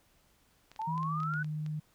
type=clicks; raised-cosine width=0.2 ms; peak=-34 dBFS; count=10; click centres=0.716 / 0.762 / 0.817 / 0.979 / 1.031 / 1.203 / 1.233 / 1.338 / 1.445 / 1.663 s
type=exponential sweep; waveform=sine; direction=up; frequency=863 to 1520 Hz; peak=-33 dBFS; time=0.79-1.43 s; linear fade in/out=5 ms
type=tone with pitch glide; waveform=sine; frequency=160.6 to 152.91 Hz; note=E3 to D#3; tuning=-45 to -30 cents; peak=-33 dBFS; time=0.87-1.8 s; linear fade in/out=10 ms; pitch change=-85 cents; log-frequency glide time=1-1.35 s
effects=pink hiss -68 dBFS RMS until 1.94 s